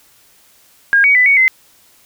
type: tone with pitch steps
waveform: sine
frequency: 1622 / 2253 / 1997 / 2231 / 2058 Hz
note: G#6 / C#7 / B6 / C#7 / C7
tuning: -41 / +28 / +19 / +11 / -29 cents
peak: -7 dBFS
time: 0.93-1.48 s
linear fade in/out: 0 ms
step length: 110 ms
effects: white hiss -50 dBFS RMS until 2.05 s